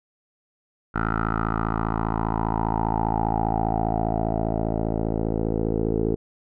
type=tone with low-pass filter sweep; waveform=10% pulse; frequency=55 Hz; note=A1; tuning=in tune; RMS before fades=-24 dBFS; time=0.94-6.16 s; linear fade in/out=20 ms; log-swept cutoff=1400 to 440 Hz; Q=6.2; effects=none

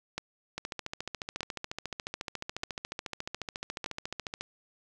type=two click trains; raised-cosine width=0.2 ms; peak=-18 / -16 dBFS; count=55 / 4; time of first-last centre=0.58-4.41 / 0.18-3.861 s; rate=14.1 / 0.815 Hz; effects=none

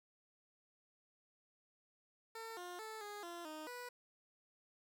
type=tone with pitch steps; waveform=15% pulse; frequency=451.1 / 355.6 / 438.3 / 413.1 / 344 / 309.7 / 490.8 Hz; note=A4 / F4 / A4 / G#4 / F4 / D#4 / B4; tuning=+43 / +31 / -7 / -9 / -26 / -8 / -11 cents; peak=-40 dBFS; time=2.35-3.89 s; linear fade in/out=5 ms; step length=220 ms; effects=none

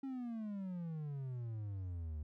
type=exponential sweep; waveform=triangle; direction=down; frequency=274.6 to 73.42 Hz; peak=-38 dBFS; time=0.03-2.23 s; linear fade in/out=5 ms; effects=none

